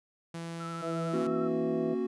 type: tone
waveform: sawtooth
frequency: 167 Hz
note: E3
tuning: 23 cents sharp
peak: -33 dBFS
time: 0.34-1.27 s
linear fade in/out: 5 ms
type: tone with vibrato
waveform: sine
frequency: 1325 Hz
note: E6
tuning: 9 cents sharp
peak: -39 dBFS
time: 0.59-1.49 s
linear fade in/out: 20 ms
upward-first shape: sine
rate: 11 Hz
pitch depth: 27 cents each way
type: harmonic tone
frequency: 164.81 Hz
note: E3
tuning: in tune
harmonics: 1 / 2 / 3 / 4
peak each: -38 / -38 / -38 / -38 dBFS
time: 0.81-1.95 s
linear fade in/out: 20 ms
type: chord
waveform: triangle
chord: F# major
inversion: first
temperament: equal with one note detuned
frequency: 233.1 / 271.5 / 370 Hz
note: A#3 / C#4 / F#4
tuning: 0 / -36 / 0 cents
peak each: -32 / -34 / -29 dBFS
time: 1.13-2.07 s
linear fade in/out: 10 ms
effects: resampled to 24000 Hz